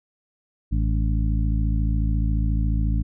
harmonic tone with a mistuned harmonic, 54.2 Hz, A1, 25 cents flat, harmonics 1 / 2 / 3 / 4 / 5, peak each -20 / -26 / -30 / -32 / -34 dBFS, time 0.71-3.03 s, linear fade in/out 20 ms, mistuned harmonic 5, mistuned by +100 cents, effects none

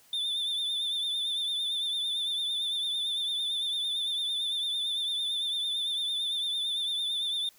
triangle tone with vibrato, 3555 Hz, A7, 17 cents sharp, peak -27 dBFS, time 0.13-7.49 s, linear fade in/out 2 ms, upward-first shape triangle, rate 8.9 Hz, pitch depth 60 cents each way, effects white hiss -60 dBFS RMS until 7.58 s

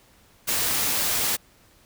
white noise, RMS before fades -24 dBFS, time 0.47-1.37 s, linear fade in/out 20 ms, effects pink hiss -57 dBFS RMS until 1.85 s

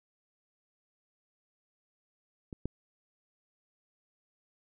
clicks, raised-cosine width 3 ms, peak -28 / -20 dBFS, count 2, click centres 2.528 / 2.656 s, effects none

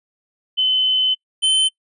sine / square tone pair in turn, 3042 / 3072 Hz, F#7 / G7, +47 / -36 cents, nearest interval unison, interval 17 cents, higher second, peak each -14 dBFS, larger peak neither, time 0.57-1.15 / 1.42-1.69 s, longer first, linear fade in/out 20 ms, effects noise-tail reverb RT60 0.1 s tail -22 dB re dry + resampled to 24000 Hz

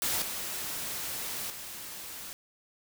white noise with level steps, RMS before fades -30 / -36 / -42 dBFS, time 0.02-2.33 s, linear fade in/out 0 ms, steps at 0.22 / 1.5 s, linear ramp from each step 2 ms, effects none

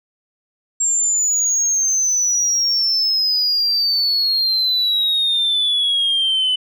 sine exponential sweep, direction down, 7459 to 3000 Hz, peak -13 dBFS, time 0.8-6.56 s, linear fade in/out 10 ms, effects tanh soft clip ceiling -12 dBFS

